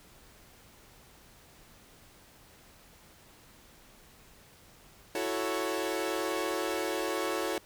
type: chord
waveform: sawtooth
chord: F# minor seventh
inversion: third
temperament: equal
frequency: 329.6 / 370 / 440 / 554.4 Hz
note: E4 / F#4 / A4 / C#5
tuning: 0 / 0 / 0 / 0 cents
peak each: -32 dBFS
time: 5.15-7.58 s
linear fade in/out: 2 ms
effects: pink hiss -57 dBFS RMS until 7.65 s